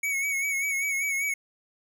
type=tone with vibrato; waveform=square; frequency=2225 Hz; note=C#7; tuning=6 cents sharp; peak=-26 dBFS; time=0.03-1.34 s; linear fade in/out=5 ms; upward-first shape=sine; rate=5.1 Hz; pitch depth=47 cents each way; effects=none